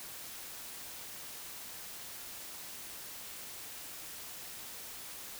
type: silence
effects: white hiss -46 dBFS RMS until 5.39 s